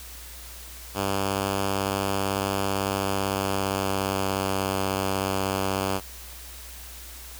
5% pulse tone with pitch glide, 98 to 96.43 Hz, G2 to G2, 0 to -28 cents, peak -13 dBFS, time 0.94-6.01 s, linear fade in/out 50 ms, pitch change -28 cents, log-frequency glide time 2.86-4.63 s, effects added 60 Hz sine -43 dBFS peak until 7.39 s + white hiss -43 dBFS RMS until 7.39 s

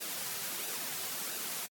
white noise with flanger, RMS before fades -38 dBFS, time 0-1.67 s, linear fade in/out 20 ms, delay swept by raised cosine 0.91 to 3.61 ms, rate 1.5 Hz, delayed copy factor -0.5, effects high-pass 150 Hz 12 dB/octave + AAC 64 kbps

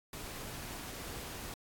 pink noise, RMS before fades -44 dBFS, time 0.13-1.54 s, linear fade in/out 2 ms, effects AAC 64 kbps

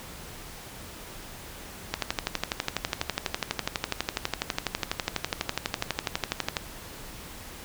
click train, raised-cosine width 0.2 ms, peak -8 dBFS, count 57, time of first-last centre 1.94-6.568 s, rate 12.1 Hz, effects pink hiss -43 dBFS RMS until 7.64 s

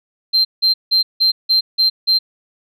sine tone bursts, 4140 Hz, C8, 19 cents flat, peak -9 dBFS, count 7, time 0.33-2.19 s, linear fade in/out 20 ms, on 120 ms, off 170 ms, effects tanh soft clip ceiling -7 dBFS

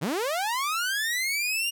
sawtooth linear sweep, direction up, 125.5 to 2852 Hz, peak -22 dBFS, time 0.01-1.71 s, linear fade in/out 20 ms, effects none

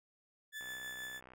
35% pulse tone with tremolo, 1739 Hz, A6, 21 cents flat, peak -39 dBFS, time 0.52-1.21 s, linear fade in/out 50 ms, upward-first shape triangle, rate 6.3 Hz, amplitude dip 35%
click train, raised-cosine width 0.5 ms, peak -39 dBFS, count 47, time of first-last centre 0.61-1.336 s, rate 63.4 Hz
effects none

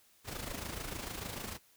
pink noise with amplitude modulation, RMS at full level -39 dBFS, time 0.24-1.59 s, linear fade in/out 50 ms, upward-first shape sine, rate 26.7 Hz, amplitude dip 60%, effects white hiss -66 dBFS RMS until 1.76 s

